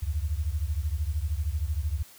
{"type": "beating tone pair", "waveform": "sine", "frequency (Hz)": [70.8, 83.8], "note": ["C#2", "E2"], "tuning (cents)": [37, 29], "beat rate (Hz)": 13, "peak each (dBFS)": [-28, -30], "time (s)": [0.02, 2.03], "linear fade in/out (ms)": 10, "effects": ["white hiss -52 dBFS RMS until 2.18 s"]}